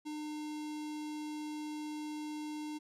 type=tone with notch filter; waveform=square; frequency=302.6 Hz; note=D#4; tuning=48 cents flat; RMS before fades=-41 dBFS; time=0.05-2.79 s; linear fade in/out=20 ms; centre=1600 Hz; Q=1.9; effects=low-pass 10000 Hz 12 dB/octave